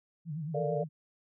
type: tone with vibrato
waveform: sine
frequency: 155.56 Hz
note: D#3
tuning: in tune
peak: -34 dBFS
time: 0.25-0.89 s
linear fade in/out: 50 ms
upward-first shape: sine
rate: 9 Hz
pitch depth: 130 cents each way
type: chord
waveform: sine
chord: Bb major seventh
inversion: third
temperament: equal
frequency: 440 / 466.2 / 587.3 / 698.5 Hz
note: A4 / Bb4 / D5 / F5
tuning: 0 / 0 / 0 / 0 cents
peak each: -35 / -36 / -33 / -38 dBFS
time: 0.54-0.84 s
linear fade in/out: 10 ms
effects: none